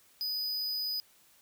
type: tone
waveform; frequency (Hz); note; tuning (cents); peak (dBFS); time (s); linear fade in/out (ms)
square; 4978; D#8; 0; -32; 0.21-1; 0
effects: white hiss -63 dBFS RMS until 1.41 s